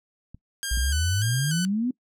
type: clicks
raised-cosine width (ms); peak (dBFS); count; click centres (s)
5; -30 / -24; 2; 0.346 / 0.774
type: tone with vibrato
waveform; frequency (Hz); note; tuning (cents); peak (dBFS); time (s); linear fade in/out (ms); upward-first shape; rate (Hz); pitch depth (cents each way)
10% pulse; 1553; G6; -17; -19; 0.63-1.65; 0; square; 1.7; 60
type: exponential sweep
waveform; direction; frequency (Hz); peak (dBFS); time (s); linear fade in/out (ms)
sine; up; 55 to 260.2; -22; 0.71-1.91; 5
effects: noise-tail reverb RT60 0.1 s tail -22 dB re dry